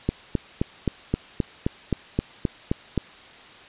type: click train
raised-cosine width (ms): 3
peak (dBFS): -8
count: 12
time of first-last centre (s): 0.09-2.977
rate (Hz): 3.81
effects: white hiss -46 dBFS RMS until 3.68 s + resampled to 8000 Hz